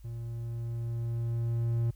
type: tone with level ramp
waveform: triangle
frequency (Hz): 116.54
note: A#2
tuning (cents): 0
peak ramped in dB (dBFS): -34 to -23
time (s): 0.04-1.91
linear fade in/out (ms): 10
effects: added 50 Hz sine -49 dBFS peak until 1.95 s + white hiss -68 dBFS RMS until 1.95 s